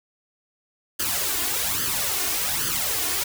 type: noise with flanger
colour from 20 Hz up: white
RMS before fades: -25 dBFS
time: 0.99-3.24 s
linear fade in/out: 10 ms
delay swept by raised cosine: 0.63 to 2.83 ms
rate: 1.2 Hz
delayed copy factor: +0.7
effects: none